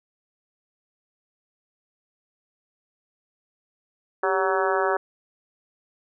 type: harmonic tone with a mistuned harmonic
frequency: 188 Hz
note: F#3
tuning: 28 cents sharp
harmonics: 2 / 3 / 4 / 5 / 6 / 7 / 8 / 9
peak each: -25 / -27 / -28 / -29 / -30 / -30 / -31 / -32 dBFS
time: 4.23-4.97 s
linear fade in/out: 5 ms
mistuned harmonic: 2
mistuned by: +75 cents
effects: none